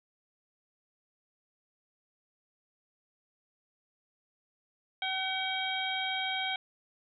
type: harmonic tone with a mistuned harmonic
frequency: 759 Hz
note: F#5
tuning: 44 cents sharp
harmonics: 1 / 2 / 3 / 4 / 5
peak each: -36 / -39 / -36 / -35 / -41 dBFS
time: 5.02-6.56 s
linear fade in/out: 2 ms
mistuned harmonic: 4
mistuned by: +100 cents
effects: none